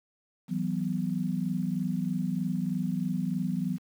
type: chord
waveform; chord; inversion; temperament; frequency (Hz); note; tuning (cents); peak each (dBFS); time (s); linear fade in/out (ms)
sine; E suspended second; none; equal with one note detuned; 164.81 / 188.01 / 246.9; E3 / F#3 / B3; 0 / +28 / 0; -32 / -30 / -33; 0.48-3.79; 50
effects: 9-bit